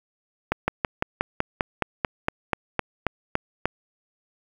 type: slowing click train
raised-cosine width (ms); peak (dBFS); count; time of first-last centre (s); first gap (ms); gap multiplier
0.5; -6; 15; 0.52-3.656; 160; 1.05
effects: 7-bit